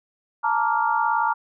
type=chord; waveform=sine; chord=Bb major seventh; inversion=third; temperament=just; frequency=874.1 / 932.3 / 1165.4 / 1398.5 Hz; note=A5 / Bb5 / D6 / F6; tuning=-12 / 0 / -14 / +2 cents; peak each=-24 / -22 / -27 / -26 dBFS; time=0.43-1.34 s; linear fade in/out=20 ms; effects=none